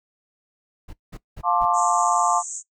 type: noise bursts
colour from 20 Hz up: brown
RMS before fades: -36 dBFS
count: 4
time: 0.88-1.658 s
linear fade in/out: 10 ms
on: 52 ms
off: 190 ms
type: chord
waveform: sine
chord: D minor seventh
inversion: first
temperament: just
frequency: 704.8 / 881 / 1057.2 / 1174.7 Hz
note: F5 / A5 / C6 / D6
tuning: +16 / +2 / +18 / 0 cents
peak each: -23 dBFS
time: 1.43-2.43 s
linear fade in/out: 50 ms
type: band-pass noise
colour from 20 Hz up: pink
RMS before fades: -33 dBFS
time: 1.73-2.63 s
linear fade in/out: 50 ms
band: 6400 to 8000 Hz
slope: 96 dB/octave
effects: noise-tail reverb RT60 0.1 s tail -18 dB re dry